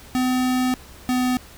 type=tone pair in turn; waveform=square; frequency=254 / 251.8 Hz; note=B3 / B3; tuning=+49 / +34 cents; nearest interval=unison; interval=15 cents; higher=first; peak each=-19 dBFS; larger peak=neither; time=0.15-0.74 / 1.09-1.37 s; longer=first; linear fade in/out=0 ms; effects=added 68 Hz sine -47 dBFS peak until 1.57 s + pink hiss -45 dBFS RMS until 1.57 s